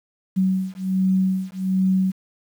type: beating tone pair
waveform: sine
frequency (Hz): 187.8 / 189.1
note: F#3 / F#3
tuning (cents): +26 / +38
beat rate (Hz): 1.3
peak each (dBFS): -21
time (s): 0.36-2.12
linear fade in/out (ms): 20
effects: 8-bit